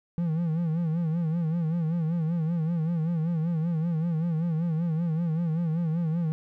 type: tone with vibrato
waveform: triangle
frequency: 164.81 Hz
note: E3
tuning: in tune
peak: -22 dBFS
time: 0.18-6.32 s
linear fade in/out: 0 ms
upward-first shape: sine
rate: 5.2 Hz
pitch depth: 99 cents each way
effects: none